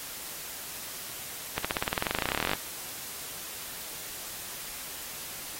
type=accelerating click train; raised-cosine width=0.3 ms; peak=-11 dBFS; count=26; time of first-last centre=1.58-2.534 s; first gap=66 ms; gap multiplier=0.95; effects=white hiss -40 dBFS RMS until 5.59 s + AAC 48 kbps